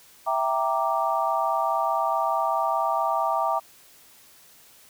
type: chord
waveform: sine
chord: E half-diminished seventh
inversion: none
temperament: equal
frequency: 659.3 / 784 / 932.3 / 1174.7 Hz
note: E5 / G5 / Bb5 / D6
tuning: 0 / 0 / 0 / 0 cents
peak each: -27 dBFS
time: 0.26-3.6 s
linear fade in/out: 20 ms
effects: white hiss -53 dBFS RMS until 4.89 s